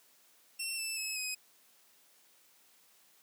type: tone with pitch steps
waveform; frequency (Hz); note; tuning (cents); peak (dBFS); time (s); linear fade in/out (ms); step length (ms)
15% pulse; 2708 / 2645 / 2583 / 2522; E7 / E7 / E7 / D#7; +46 / +5 / -36 / +23; -28; 0.59-1.35; 10; 190
effects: white hiss -65 dBFS RMS until 3.22 s + high-pass 200 Hz 12 dB/octave